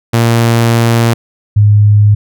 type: tone pair in turn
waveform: sawtooth / sine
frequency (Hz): 116.3 / 104.15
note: A#2 / G#2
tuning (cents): -4 / +5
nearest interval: major second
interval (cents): 191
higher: first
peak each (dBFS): -3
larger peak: neither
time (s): 0.13-1.14 / 1.56-2.15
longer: first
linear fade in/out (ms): 10
effects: none